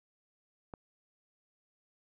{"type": "click", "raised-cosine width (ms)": 1, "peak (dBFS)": -29, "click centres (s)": 0.738, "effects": []}